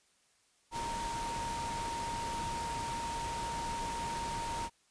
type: tone in noise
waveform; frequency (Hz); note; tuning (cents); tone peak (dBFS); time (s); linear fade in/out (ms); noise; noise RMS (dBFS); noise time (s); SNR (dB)
sine; 929; A#5; -6; -36; 0.71-4.7; 50; pink; -41; 0.71-4.7; +2
effects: white hiss -70 dBFS RMS until 4.9 s + resampled to 22050 Hz